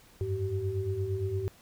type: tone cluster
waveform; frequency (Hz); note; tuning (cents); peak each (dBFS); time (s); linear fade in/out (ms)
sine; 92.8 / 101.5 / 383.2; F#2 / G#2 / G4; +6 / -39 / -39; -35 / -32 / -33; 0.21-1.48; 0
effects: pink hiss -58 dBFS RMS until 1.61 s